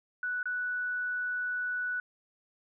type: tone with dropouts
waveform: sine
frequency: 1480 Hz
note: F#6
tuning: in tune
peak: -30 dBFS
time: 0.23-2 s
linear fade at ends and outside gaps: 2 ms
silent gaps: 0.43-0.456 s
effects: none